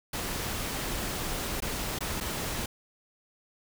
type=noise with dropouts; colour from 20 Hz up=pink; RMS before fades=-33 dBFS; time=0.13-2.66 s; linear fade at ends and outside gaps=5 ms; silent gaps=1.604-1.621 / 1.988-2.006 / 2.203-2.208 s; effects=none